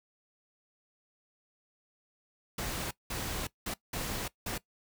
pink noise bursts at uneven times, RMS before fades -36 dBFS, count 5, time 2.58-2.91 / 3.1-3.47 / 3.66-3.74 / 3.93-4.28 / 4.46-4.58 s, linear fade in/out 5 ms, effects noise-tail reverb RT60 0.1 s tail -19 dB re dry

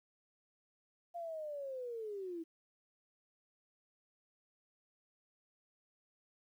sine linear sweep, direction down, 698.5 to 320 Hz, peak -40 dBFS, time 1.14-2.44 s, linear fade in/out 20 ms, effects 12-bit

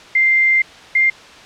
sine tone pair in turn, 2093 / 2104 Hz, C7 / C7, 0 / +9 cents, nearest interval unison, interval 9 cents, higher second, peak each -10 dBFS, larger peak neither, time 0.15-0.62 / 0.95-1.1 s, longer first, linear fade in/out 5 ms, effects white hiss -39 dBFS RMS until 1.45 s + low-pass 4000 Hz 12 dB/octave

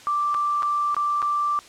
sine tone with dropouts, 1174.7 Hz, D6, in tune, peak -20 dBFS, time 0.07-1.59 s, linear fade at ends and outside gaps 0 ms, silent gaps 0.343-0.347 / 0.623-0.63 / 0.945-0.966 / 1.219-1.226 s, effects white hiss -46 dBFS RMS until 1.68 s + low-pass 7000 Hz 12 dB/octave

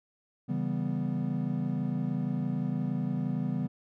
triangle chord, C# half-diminished seventh, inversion none, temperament equal, 138.59 / 164.81 / 196 / 246.9 Hz, C#3 / E3 / G3 / B3, 0 / 0 / 0 / 0 cents, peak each -32 dBFS, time 0.48-3.68 s, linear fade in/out 20 ms, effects none

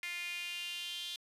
sawtooth tone with high-pass filter sweep, 350 Hz, F4, 4 cents sharp, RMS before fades -41 dBFS, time 0.03-1.16 s, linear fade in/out 0 ms, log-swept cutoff 2200 to 3400 Hz, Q 6.2, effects resampled to 32000 Hz

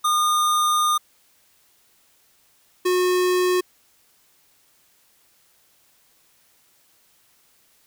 square tone pair in turn, 1218 / 363.2 Hz, D#6 / F#4, -37 / -32 cents, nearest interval octave + major sixth, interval 2095 cents, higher first, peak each -18 dBFS, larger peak neither, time 0.04-0.98 / 2.85-3.61 s, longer first, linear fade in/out 10 ms, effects white hiss -60 dBFS RMS until 7.86 s

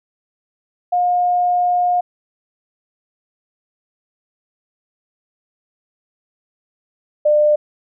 sine tone pair in turn, 714 / 598.9 Hz, F5 / D5, +38 / +34 cents, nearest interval minor third, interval 304 cents, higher first, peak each -13 / -10 dBFS, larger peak second, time 0.92-2.01 / 7.25-7.56 s, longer first, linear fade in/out 10 ms, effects none

